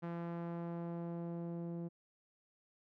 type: tone with low-pass filter sweep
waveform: sawtooth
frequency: 170.2 Hz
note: F3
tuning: 44 cents flat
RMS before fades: -42 dBFS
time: 0.02-1.89 s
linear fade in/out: 20 ms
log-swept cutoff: 1500 to 430 Hz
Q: 0.86
effects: none